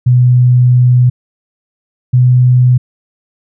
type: tone pair in turn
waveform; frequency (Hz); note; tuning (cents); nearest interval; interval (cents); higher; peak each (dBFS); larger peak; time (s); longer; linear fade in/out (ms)
sine; 124.4 / 125.34; B2 / B2; +13 / +26; unison; 13; second; -4; neither; 0.06-1.1 / 2.13-2.78; first; 10
effects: none